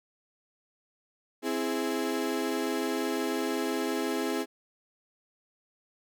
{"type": "chord", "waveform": "35% pulse", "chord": "C augmented", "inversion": "none", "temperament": "equal", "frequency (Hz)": [261.6, 329.6, 415.3], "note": ["C4", "E4", "G#4"], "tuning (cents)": [0, 0, 0], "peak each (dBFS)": -31, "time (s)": [1.42, 4.46], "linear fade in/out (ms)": 50, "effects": []}